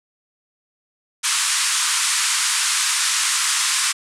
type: band-pass noise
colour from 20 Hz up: white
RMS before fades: -20 dBFS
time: 1.23-3.93 s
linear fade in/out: 20 ms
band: 1000 to 9800 Hz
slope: 48 dB/octave
effects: none